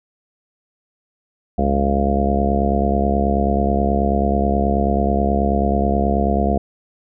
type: harmonic tone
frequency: 69.3 Hz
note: C#2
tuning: in tune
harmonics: 1 / 2 / 3 / 4 / 5 / 6 / 7 / 8 / 9 / 10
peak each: -20 / -30 / -20 / -28 / -27 / -26 / -27 / -30 / -30 / -21 dBFS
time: 1.58-6.58 s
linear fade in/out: 5 ms
effects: none